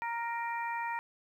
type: harmonic tone with a mistuned harmonic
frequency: 466.2 Hz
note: A#4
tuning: in tune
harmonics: 2 / 3 / 4 / 5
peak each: -34 / -45 / -40 / -43 dBFS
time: 0.02-0.99 s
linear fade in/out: 0 ms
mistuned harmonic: 5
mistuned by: +27 cents
effects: 11-bit